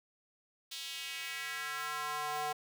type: tone with high-pass filter sweep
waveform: square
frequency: 149.7 Hz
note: D3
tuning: 33 cents sharp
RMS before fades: -39 dBFS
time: 0.71-2.53 s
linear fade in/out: 10 ms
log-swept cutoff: 3700 to 710 Hz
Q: 2.2
effects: none